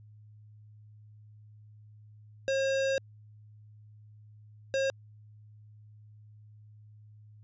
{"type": "tone bursts at uneven times", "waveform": "square", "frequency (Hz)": 539, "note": "C#5", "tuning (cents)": -49, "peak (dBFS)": -27, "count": 2, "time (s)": [[2.48, 2.98], [4.74, 4.9]], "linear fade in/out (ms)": 0, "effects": ["added 106 Hz sine -51 dBFS peak until 7.43 s", "resampled to 16000 Hz"]}